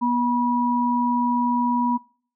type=tone pair together; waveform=sine; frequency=242.7 / 970.8 Hz; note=B3 / B5; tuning=-30 / -30 cents; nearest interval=2 octaves; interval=2400 cents; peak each=-21 dBFS; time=0.01-1.98 s; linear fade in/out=20 ms; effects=noise-tail reverb RT60 0.5 s tail -25 dB re dry